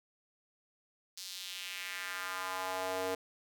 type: tone with high-pass filter sweep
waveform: square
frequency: 93.3 Hz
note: F#2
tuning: 15 cents sharp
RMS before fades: -39 dBFS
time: 1.17-3.15 s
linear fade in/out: 5 ms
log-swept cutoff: 4800 to 470 Hz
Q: 2
effects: none